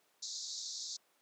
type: band-pass noise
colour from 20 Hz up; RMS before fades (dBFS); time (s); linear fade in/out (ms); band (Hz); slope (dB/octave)
pink; -43; 0.22-0.97; 10; 3800 to 7200; 96
effects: pink hiss -72 dBFS RMS until 1.21 s + high-pass 400 Hz 12 dB/octave